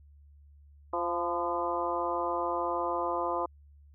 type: harmonic tone with a mistuned harmonic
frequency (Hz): 173.6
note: F3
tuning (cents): -10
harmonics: 2 / 3 / 4 / 5 / 6 / 7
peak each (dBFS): -36 / -35 / -35 / -37 / -33 / -38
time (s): 0.93-3.46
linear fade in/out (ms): 5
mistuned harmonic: 6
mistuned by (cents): -36
effects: added 72 Hz sine -53 dBFS peak until 3.94 s